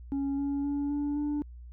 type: tone with pitch steps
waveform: sine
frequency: 277.2 / 281.2 / 285.3 / 289.5 / 293.7 Hz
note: C#4 / C#4 / C#4 / D4 / D4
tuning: 0 / +25 / +50 / -25 / 0 cents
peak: -25 dBFS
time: 0.12-1.42 s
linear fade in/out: 0 ms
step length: 260 ms
effects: tanh soft clip ceiling -27 dBFS + added 60 Hz sine -43 dBFS peak until 1.72 s